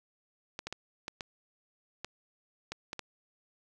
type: clicks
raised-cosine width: 0.2 ms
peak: -20 dBFS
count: 9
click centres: 0.591 / 0.67 / 0.726 / 1.081 / 1.208 / 2.046 / 2.72 / 2.931 / 2.993 s
effects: none